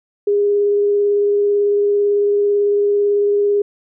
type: tone with vibrato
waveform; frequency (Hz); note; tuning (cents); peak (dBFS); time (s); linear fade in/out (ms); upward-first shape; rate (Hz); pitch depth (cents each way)
sine; 408.4; G#4; -29; -12; 0.27-3.62; 5; sine; 18; 10
effects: none